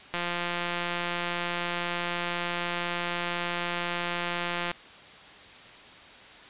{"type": "click train", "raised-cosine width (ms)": 0.3, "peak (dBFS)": -14, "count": 797, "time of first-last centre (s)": [0.14, 4.715], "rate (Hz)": 174, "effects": ["white hiss -48 dBFS RMS until 6.49 s", "resampled to 8000 Hz"]}